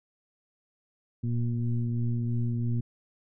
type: tone with frequency modulation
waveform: sine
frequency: 117.5 Hz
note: A#2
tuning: 14 cents sharp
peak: -25 dBFS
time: 1.23-2.81 s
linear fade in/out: 10 ms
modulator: 119 Hz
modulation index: 0.85
effects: none